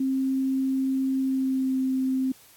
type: tone with pitch glide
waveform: sine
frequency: 265.5 to 261.7 Hz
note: C4 to C4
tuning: +25 to 0 cents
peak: -22 dBFS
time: 0-2.32 s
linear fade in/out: 5 ms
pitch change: -25 cents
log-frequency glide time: 1.19-1.78 s
effects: white hiss -54 dBFS RMS until 2.56 s + AAC 64 kbps